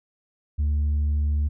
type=tone; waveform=sine; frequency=73.9 Hz; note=D2; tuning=11 cents sharp; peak=-17 dBFS; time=0.58-1.49 s; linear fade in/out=20 ms; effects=tanh soft clip ceiling -19 dBFS